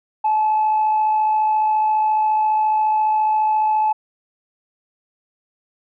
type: tone with amplitude modulation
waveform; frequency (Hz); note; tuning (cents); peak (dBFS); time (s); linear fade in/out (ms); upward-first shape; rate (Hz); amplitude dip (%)
sine; 862; A5; -36; -12; 0.24-3.93; 10; sine; 54.5; 30
effects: tanh soft clip ceiling -11 dBFS